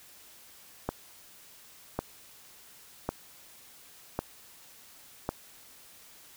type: click train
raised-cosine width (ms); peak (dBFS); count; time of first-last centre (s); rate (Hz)
1; -15; 5; 0.89-5.29; 0.909
effects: white hiss -54 dBFS RMS until 6.36 s